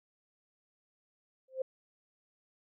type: tone with exponential growth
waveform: sine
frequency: 523.3 Hz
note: C5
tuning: in tune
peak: -27 dBFS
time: 1.48-1.62 s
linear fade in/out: 5 ms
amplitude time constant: 29 ms
effects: none